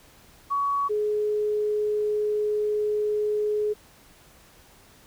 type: tone pair in turn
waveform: sine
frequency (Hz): 1125 / 421.4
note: C#6 / G#4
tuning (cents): +25 / +25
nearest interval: octave + perfect fourth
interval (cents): 1700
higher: first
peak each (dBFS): -22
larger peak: neither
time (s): 0.5-0.89 / 0.89-3.74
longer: second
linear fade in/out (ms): 20
effects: pink hiss -54 dBFS RMS until 5.06 s